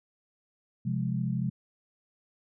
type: chord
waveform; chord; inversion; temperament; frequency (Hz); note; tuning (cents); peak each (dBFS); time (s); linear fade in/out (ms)
sine; F minor; second; equal; 130.81 / 174.61 / 207.7; C3 / F3 / Ab3; 0 / 0 / 0; -30 / -32 / -33; 0.85-1.5; 10
effects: none